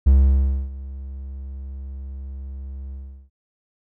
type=tone with ADSR envelope; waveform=triangle; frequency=67.3 Hz; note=C2; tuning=49 cents sharp; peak=-7 dBFS; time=0.06-3.3 s; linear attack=12 ms; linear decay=620 ms; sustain=-21 dB; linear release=370 ms; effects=none